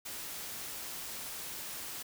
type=noise; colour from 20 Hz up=white; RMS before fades=-42 dBFS; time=0.05-2.03 s; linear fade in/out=10 ms; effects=none